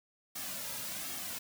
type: noise with flanger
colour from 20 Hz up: white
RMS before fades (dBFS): -40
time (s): 0.35-1.39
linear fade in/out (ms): 10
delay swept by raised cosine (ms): 2 to 2.74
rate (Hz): 1.3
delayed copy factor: -0.65
effects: none

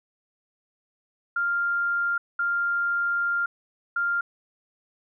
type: tone bursts at uneven times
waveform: sine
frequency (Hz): 1396.9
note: F6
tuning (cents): 0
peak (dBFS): -22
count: 3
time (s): 1.36-2.18 / 2.39-3.46 / 3.96-4.21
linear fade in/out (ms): 5
effects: none

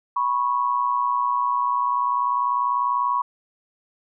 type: tone pair together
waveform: sine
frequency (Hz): 982 / 1102.3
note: B5 / C#6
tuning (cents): -10 / -10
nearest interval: major second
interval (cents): 200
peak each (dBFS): -22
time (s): 0.16-3.22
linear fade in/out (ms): 5
effects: none

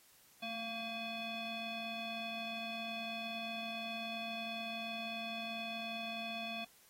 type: tone with frequency modulation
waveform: sine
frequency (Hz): 1601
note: G6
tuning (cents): +36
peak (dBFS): -39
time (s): 0.42-6.65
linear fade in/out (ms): 10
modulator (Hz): 912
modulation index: 2.2
effects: white hiss -65 dBFS RMS until 6.89 s + AAC 48 kbps

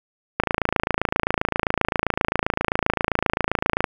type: click train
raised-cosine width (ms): 0.5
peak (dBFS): -3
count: 96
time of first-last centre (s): 0.4-3.842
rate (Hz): 27.6
effects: 7-bit

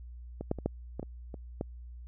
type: clicks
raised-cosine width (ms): 2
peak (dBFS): -23 / -15 / -26 / -15 / -22 / -25 / -28 / -19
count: 8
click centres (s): 0.41 / 0.514 / 0.587 / 0.66 / 0.996 / 1.029 / 1.342 / 1.611
effects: added 60 Hz sine -43 dBFS peak until 2.07 s

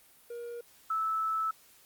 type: tone pair in turn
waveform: triangle / sine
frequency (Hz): 474.2 / 1309.8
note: A#4 / E6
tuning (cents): +30 / -11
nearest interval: octave + tritone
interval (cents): 1759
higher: second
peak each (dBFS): -36 / -28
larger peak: second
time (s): 0.3-0.61 / 0.9-1.51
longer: second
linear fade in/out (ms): 5
effects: white hiss -60 dBFS RMS until 1.85 s + Opus 32 kbps

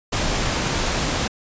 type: noise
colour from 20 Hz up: pink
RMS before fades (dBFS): -22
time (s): 0.12-1.28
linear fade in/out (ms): 10
effects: resampled to 16000 Hz

